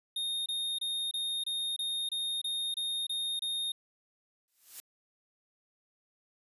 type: tone bursts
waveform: square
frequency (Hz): 3691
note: A#7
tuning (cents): -18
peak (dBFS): -32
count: 11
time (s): 0.16-3.72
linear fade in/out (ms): 5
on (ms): 300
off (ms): 26
type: noise with exponential growth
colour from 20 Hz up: blue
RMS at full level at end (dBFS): -40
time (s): 4.48-4.8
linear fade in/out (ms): 0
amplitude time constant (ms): 69
effects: resampled to 32000 Hz